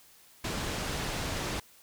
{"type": "low-pass noise", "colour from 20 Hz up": "pink", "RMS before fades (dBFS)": -34, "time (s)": [0.44, 1.6], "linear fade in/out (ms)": 5, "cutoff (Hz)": 7700, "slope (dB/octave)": 12, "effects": ["white hiss -58 dBFS RMS until 1.82 s"]}